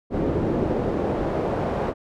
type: noise with band-pass filter sweep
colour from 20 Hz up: brown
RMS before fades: -24 dBFS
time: 0.1-1.94 s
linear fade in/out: 50 ms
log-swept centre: 360 to 640 Hz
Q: 1.2
effects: none